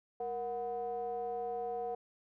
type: ring-modulated tone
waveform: triangle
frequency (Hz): 132.7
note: C3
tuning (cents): +25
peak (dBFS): -30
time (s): 0.2-1.95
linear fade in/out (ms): 5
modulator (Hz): 602
effects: none